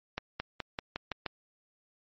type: accelerating click train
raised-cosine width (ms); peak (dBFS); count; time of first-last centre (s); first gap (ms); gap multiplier
0.3; -17; 7; 0.18-1.263; 220; 0.92
effects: MP3 32 kbps